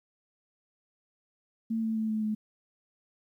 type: tone with pitch steps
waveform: sine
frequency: 224.8 / 222.2 / 219.7 / 217.1 / 214.6 Hz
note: A3 / A3 / A3 / A3 / A3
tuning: +37 / +17 / -2 / -23 / -43 cents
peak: -27 dBFS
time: 1.7-2.35 s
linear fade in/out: 10 ms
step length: 130 ms
effects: 11-bit